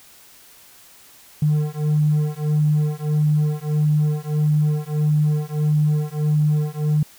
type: beating tone pair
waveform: triangle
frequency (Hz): 150 / 151.6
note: D3 / D#3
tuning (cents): +37 / -45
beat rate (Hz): 1.6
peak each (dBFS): -16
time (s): 1.42-7.03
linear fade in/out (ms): 5
effects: tanh soft clip ceiling -12 dBFS + white hiss -48 dBFS RMS until 7.18 s